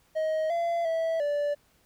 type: tone with pitch steps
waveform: triangle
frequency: 629 / 681 / 654 / 582 Hz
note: D#5 / F5 / E5 / D5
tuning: +19 / -44 / -14 / -16 cents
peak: -23 dBFS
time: 0.15-1.55 s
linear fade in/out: 20 ms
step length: 350 ms
effects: pink hiss -65 dBFS RMS until 1.85 s